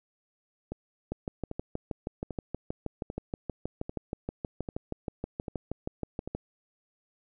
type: two click trains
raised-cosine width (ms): 2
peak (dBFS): -19 / -22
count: 34 / 8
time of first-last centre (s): 1.12-6.35 / 0.72-6.276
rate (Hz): 6.31 / 1.26
effects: none